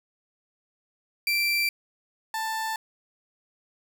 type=tone pair in turn; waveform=30% pulse; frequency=2349 / 885.5 Hz; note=D7 / A5; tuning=0 / +11 cents; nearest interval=octave + perfect fourth; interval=1689 cents; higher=first; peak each=-20 / -25 dBFS; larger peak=first; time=1.27-1.69 / 2.34-2.76 s; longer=neither; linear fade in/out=2 ms; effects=none